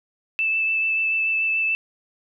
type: tone with vibrato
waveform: sine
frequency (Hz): 2637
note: E7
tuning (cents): 0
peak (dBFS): -19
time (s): 0.39-1.75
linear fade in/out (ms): 0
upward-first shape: triangle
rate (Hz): 6.9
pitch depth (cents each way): 14
effects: none